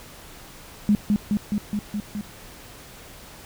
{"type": "tone with echo", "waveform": "sine", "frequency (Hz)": 207.7, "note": "G#3", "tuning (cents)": 0, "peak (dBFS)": -14, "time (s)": [0.89, 0.95], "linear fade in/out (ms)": 0, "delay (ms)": 210, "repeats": 6, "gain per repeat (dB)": -2, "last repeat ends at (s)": 2.21, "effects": ["pink hiss -44 dBFS RMS until 3.45 s"]}